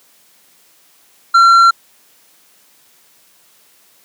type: tone with tanh clipping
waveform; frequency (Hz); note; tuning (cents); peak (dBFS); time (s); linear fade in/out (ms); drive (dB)
sine; 1365; F6; -40; -6; 1.34-1.71; 10; 7
effects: white hiss -51 dBFS RMS until 4.04 s + high-pass 150 Hz 12 dB/octave